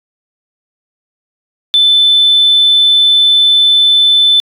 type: tone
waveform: sine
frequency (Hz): 3520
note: A7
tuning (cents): 0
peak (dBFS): -4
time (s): 1.74-4.4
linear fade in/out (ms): 0
effects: tanh soft clip ceiling 0 dBFS